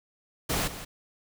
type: noise with echo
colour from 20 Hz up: pink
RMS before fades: -28 dBFS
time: 0.49-0.68 s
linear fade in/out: 10 ms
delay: 170 ms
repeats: 1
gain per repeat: -12 dB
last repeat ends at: 0.85 s
effects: none